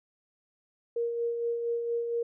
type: tone with tremolo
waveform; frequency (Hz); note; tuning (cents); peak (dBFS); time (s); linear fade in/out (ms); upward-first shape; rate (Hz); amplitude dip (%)
sine; 469; A#4; +11; -26; 0.96-2.23; 5; sine; 4.3; 40
effects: none